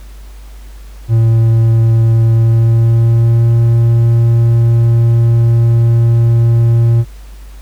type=tone with pitch glide; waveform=triangle; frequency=113.7 to 116.29 Hz; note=A#2 to A#2; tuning=-43 to -4 cents; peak=-4 dBFS; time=1.08-7.05 s; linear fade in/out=50 ms; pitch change=+39 cents; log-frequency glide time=2.32-3.54 s; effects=added 50 Hz sine -29 dBFS peak until 7.61 s + pink hiss -44 dBFS RMS until 7.61 s